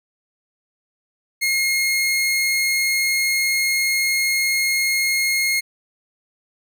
sawtooth tone, 2149 Hz, C7, 46 cents sharp, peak -14 dBFS, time 1.41-5.61 s, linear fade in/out 20 ms, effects none

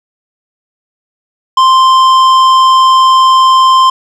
triangle tone with tanh clipping, 1045 Hz, C6, 2 cents flat, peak -5 dBFS, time 1.57-3.9 s, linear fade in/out 5 ms, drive 15 dB, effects none

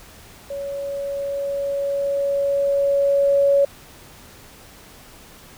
sine tone with level ramp, 560 Hz, C#5, 18 cents sharp, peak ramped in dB -26 to -12 dBFS, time 0.5-3.65 s, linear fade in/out 5 ms, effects pink hiss -45 dBFS RMS until 5.57 s

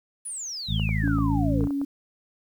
sine exponential sweep, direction down, 10270 to 427.7 Hz, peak -31 dBFS, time 0.25-1.65 s, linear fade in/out 10 ms
harmonic tone, 54 Hz, A1, 32 cents flat, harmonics 1 / 2 / 3 / 4, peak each -27 / -26 / -28 / -33 dBFS, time 0.67-1.69 s, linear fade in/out 50 ms
clicks, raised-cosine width 1 ms, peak -26 dBFS, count 9, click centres 0.797 / 0.891 / 1.077 / 1.185 / 1.608 / 1.64 / 1.672 / 1.707 / 1.815 s
sine tone with vibrato, 281.6 Hz, C#4, 27 cents sharp, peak -24 dBFS, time 1.03-1.85 s, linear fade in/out 10 ms, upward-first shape square, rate 3.6 Hz, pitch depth 11 cents each way
effects 9-bit

